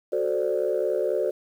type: chord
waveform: sine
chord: D dominant seventh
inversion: first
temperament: equal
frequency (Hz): 370 / 440 / 523.3 / 587.3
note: F#4 / A4 / C5 / D5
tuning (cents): 0 / 0 / 0 / 0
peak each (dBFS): -27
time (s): 0.12-1.31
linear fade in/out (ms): 10
effects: tanh soft clip ceiling -14 dBFS + 9-bit